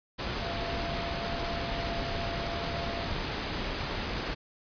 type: tone in noise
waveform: sine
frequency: 682 Hz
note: F5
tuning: 41 cents flat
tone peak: -37 dBFS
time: 0.41-3.08 s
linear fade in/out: 20 ms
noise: pink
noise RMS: -33 dBFS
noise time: 0.18-4.35 s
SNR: -7 dB
effects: resampled to 11025 Hz